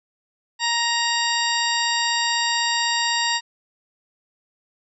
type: harmonic tone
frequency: 936 Hz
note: A#5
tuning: 7 cents sharp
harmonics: 1 / 2 / 3 / 4 / 5 / 6 / 8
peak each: -25 / -25 / -28 / -27 / -27 / -32 / -30 dBFS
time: 0.59-3.41 s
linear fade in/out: 50 ms
effects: none